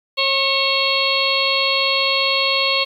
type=harmonic tone with a mistuned harmonic; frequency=543 Hz; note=C#5; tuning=36 cents flat; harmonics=1 / 2 / 4 / 5 / 6 / 7 / 8; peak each=-24 / -24 / -24 / -22 / -23 / -26 / -21 dBFS; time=0.17-2.85 s; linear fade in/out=20 ms; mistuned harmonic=4; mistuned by=+25 cents; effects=8-bit